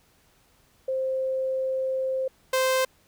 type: tone pair in turn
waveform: sine / sawtooth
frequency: 525 / 520.5 Hz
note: C5 / C5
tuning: +6 / -9 cents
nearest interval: unison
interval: 15 cents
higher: first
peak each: -24 / -17 dBFS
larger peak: second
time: 0.88-2.28 / 2.53-2.85 s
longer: first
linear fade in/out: 5 ms
effects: pink hiss -62 dBFS RMS until 3.07 s